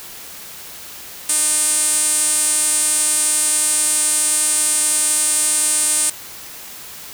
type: tone with band-pass filter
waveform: sawtooth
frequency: 303.8 Hz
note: D#4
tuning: 41 cents flat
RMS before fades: -17 dBFS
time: 1.29-6.1 s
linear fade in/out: 5 ms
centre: 8900 Hz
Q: 6.4
effects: white hiss -35 dBFS RMS until 7.13 s